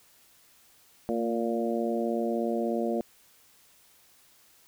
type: harmonic tone with a mistuned harmonic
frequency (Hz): 116.54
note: A#2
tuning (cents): 0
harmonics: 2 / 3 / 4 / 5 / 6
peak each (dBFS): -30 / -32 / -33 / -33 / -36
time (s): 1.09-3.01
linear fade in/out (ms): 0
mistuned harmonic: 2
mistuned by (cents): -22
effects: white hiss -60 dBFS RMS until 4.67 s